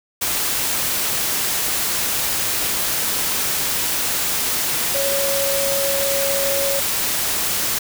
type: tone in noise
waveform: sine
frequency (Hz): 554.4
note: C#5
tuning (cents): 0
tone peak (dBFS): -21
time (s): 4.94-6.8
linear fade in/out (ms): 10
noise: white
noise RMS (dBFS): -21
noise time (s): 0.21-7.79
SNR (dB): -3
effects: none